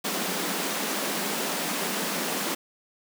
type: high-pass noise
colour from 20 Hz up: pink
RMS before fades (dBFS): -29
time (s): 0.04-2.55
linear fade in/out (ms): 10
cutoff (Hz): 170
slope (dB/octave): 96
effects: none

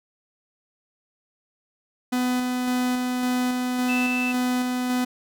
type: tone with tremolo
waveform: 45% pulse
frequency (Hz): 250.1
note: B3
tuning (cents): +22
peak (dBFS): -21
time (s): 2.12-5.05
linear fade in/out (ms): 10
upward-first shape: square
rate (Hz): 1.8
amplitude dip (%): 25
type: tone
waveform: sine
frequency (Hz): 2637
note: E7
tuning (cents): 0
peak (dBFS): -25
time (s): 3.88-4.33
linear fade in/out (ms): 20
effects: none

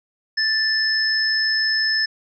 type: tone pair together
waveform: sine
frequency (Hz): 1760 / 5206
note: A6 / E8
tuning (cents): 0 / -22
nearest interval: octave + perfect fifth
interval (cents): 1878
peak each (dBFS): -20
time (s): 0.37-2.06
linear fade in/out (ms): 10
effects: none

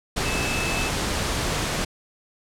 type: tone in noise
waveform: sine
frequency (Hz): 2611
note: E7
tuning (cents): -17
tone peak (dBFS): -29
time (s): 0.25-0.89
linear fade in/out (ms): 10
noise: pink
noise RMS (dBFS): -25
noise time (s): 0.16-1.85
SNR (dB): -7
effects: low-pass 9000 Hz 12 dB/octave

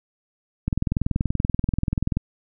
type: click train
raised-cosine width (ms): 5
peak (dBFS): -9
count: 32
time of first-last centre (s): 0.68-2.17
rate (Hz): 20.8
effects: none

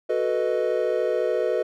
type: chord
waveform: triangle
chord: B dominant seventh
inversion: second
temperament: equal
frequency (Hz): 370 / 440 / 493.9 / 622.3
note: F#4 / A4 / B4 / D#5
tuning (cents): 0 / 0 / 0 / 0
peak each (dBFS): -26 / -25 / -23 / -25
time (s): 0.09-1.63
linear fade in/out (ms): 10
effects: none

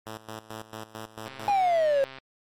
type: tone with tremolo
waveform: 5% pulse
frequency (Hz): 110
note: A2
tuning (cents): 0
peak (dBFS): -25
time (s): 0.06-1.53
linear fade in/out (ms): 10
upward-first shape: square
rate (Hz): 4.5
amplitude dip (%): 80
type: click train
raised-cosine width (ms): 0.3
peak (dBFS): -26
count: 124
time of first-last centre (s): 1.26-2.185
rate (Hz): 133
type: exponential sweep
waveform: triangle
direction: down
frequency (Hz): 830.6 to 535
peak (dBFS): -18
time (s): 1.48-2.04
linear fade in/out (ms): 0
effects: MP3 64 kbps

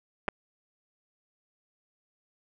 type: clicks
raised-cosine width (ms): 0.5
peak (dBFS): -14 / -13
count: 2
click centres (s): 0.281 / 0.286
effects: none

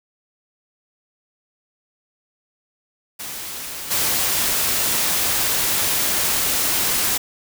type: noise with level steps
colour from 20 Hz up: white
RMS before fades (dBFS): -31 / -20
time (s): 3.19-7.18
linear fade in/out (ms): 10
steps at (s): 3.9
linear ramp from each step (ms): 20
effects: none

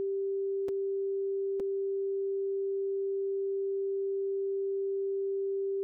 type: tone with dropouts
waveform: sine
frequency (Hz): 392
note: G4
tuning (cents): 0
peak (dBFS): -29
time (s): 0-5.83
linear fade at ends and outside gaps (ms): 0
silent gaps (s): 0.684-0.689 / 1.598-1.602
effects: none

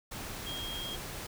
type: tone in noise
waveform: sine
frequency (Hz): 3244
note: G#7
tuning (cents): -41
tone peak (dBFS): -38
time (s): 0.46-0.96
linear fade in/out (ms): 10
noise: pink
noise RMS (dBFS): -41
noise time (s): 0.11-1.27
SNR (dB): 0
effects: none

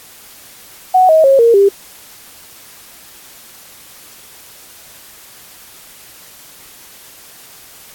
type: tone with pitch steps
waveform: sine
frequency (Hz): 742 / 634.9 / 543.2 / 464.7 / 397.6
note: F#5 / D#5 / C#5 / A#4 / G4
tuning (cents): +5 / +35 / -35 / -5 / +25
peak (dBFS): -5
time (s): 0.94-1.69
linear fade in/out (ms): 10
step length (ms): 150
effects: white hiss -39 dBFS RMS until 7.94 s + AAC 64 kbps

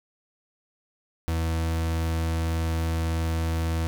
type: tone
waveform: 40% pulse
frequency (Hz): 81.7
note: E2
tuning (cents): -15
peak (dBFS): -23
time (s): 1.28-3.87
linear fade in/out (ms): 0
effects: none

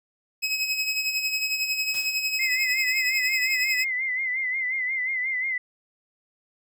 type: tone with tremolo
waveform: 25% pulse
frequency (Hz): 2554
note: D#7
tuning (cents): +45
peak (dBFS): -18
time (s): 0.42-3.85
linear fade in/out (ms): 20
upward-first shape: sine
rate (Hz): 11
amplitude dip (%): 55
type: noise with exponential decay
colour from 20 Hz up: white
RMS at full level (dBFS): -38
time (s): 1.94-2.37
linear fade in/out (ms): 1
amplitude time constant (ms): 93
type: tone with vibrato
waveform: sine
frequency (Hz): 2056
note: C7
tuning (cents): -31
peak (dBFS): -24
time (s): 2.39-5.58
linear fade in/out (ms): 5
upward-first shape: sine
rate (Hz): 5.6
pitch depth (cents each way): 65
effects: none

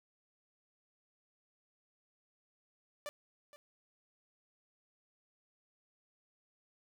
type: tone with echo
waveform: sawtooth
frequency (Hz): 587.3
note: D5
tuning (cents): 0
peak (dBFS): -36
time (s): 3.06-3.09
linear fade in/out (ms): 0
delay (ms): 470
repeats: 1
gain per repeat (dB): -15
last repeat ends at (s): 3.56
effects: 13-bit

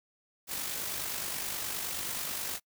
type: noise with amplitude modulation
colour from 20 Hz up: white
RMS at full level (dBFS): -34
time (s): 0.47-2.6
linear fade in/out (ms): 50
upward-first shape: sine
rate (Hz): 49.5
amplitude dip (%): 40
effects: noise-tail reverb RT60 0.1 s tail -25 dB re dry

